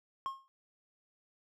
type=tone with exponential decay; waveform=triangle; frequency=1076 Hz; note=C6; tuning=48 cents sharp; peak=-29 dBFS; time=0.26-0.48 s; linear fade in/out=0 ms; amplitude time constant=46 ms; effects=none